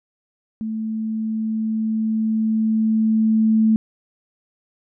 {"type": "tone with level ramp", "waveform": "sine", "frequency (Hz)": 220, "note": "A3", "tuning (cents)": 0, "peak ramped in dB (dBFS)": [-23, -12], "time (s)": [0.61, 3.76], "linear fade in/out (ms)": 0, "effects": []}